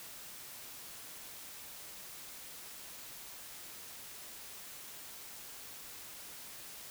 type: silence
effects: white hiss -49 dBFS RMS until 6.9 s